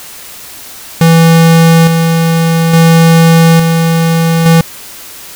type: tone with tremolo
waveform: square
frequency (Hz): 164.9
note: E3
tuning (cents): +1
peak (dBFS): -3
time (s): 1.01-4.61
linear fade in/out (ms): 2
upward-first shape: square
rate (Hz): 0.58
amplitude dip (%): 40
effects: white hiss -29 dBFS RMS until 5.35 s